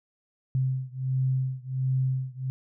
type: beating tone pair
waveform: sine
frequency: 130.2 / 131.6 Hz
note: C3 / C3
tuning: -8 / +10 cents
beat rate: 1.4 Hz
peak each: -27 / -28 dBFS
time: 0.55-2.5 s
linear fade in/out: 0 ms
effects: none